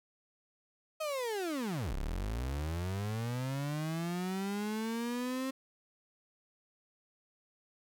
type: linear two-way sweep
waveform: 35% pulse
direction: down then up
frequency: 639 to 31 to 266.9 Hz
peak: -32 dBFS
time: 1-5.51 s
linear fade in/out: 10 ms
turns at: 1.95 s
effects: none